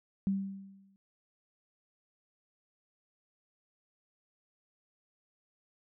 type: tone with exponential decay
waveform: sine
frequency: 195 Hz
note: G3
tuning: 9 cents flat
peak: -25 dBFS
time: 0.27-0.96 s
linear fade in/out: 0 ms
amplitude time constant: 150 ms
effects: none